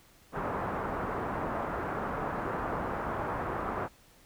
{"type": "low-pass noise", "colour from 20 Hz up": "white", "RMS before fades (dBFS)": -34, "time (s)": [0.32, 3.89], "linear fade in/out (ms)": 50, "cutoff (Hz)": 1300, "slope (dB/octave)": 24, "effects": ["pink hiss -60 dBFS RMS until 4.25 s"]}